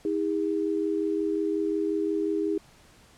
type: tone pair together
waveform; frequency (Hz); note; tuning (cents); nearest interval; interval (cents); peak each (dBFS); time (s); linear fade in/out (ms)
sine; 319.4 / 405; D#4 / G#4; +45 / -43; major third; 412; -27; 0.05-2.58; 2
effects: pink hiss -56 dBFS RMS until 3.17 s + low-pass 10000 Hz 12 dB/octave